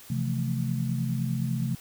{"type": "chord", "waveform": "sine", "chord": "F major seventh", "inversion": "second", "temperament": "equal", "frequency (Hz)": [130.81, 164.81, 174.61, 220], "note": ["C3", "E3", "F3", "A3"], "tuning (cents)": [0, 0, 0, 0], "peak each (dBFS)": [-28, -33, -34, -32], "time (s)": [0.1, 1.75], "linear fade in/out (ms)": 5, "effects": ["white hiss -49 dBFS RMS until 1.8 s"]}